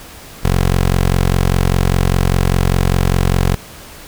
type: tone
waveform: 15% pulse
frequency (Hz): 45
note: F#1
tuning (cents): -47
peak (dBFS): -5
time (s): 0.43-3.56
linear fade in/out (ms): 20
effects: pink hiss -36 dBFS RMS until 4.07 s